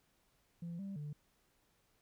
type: tone with pitch steps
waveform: sine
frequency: 170.2 / 196.5 / 147.9 Hz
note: F3 / G3 / D3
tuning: -44 / +4 / +13 cents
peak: -39 dBFS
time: 0.62-1.13 s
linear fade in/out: 5 ms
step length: 170 ms
effects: tanh soft clip ceiling -39 dBFS + pink hiss -75 dBFS RMS until 2.01 s